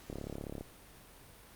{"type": "click train", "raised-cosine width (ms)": 2, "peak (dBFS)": -27, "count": 19, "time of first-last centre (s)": [0.1, 0.61], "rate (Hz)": 35.3, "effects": ["pink hiss -56 dBFS RMS until 1.55 s", "Opus 48 kbps"]}